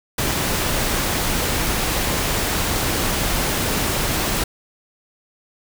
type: noise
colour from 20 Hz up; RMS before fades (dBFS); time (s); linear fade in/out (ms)
pink; -21; 0.18-4.44; 5
effects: none